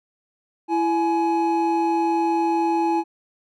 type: tone pair together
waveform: triangle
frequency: 333.8 / 843 Hz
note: E4 / G#5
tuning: +22 / +26 cents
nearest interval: octave + major third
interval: 1604 cents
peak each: -19 dBFS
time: 0.68-3.04 s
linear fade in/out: 50 ms
effects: none